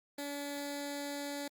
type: tone with notch filter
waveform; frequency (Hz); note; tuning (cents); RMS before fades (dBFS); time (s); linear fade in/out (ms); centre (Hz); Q
10% pulse; 285.7; D4; -48; -40; 0.18-1.48; 5; 1200; 1
effects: Opus 32 kbps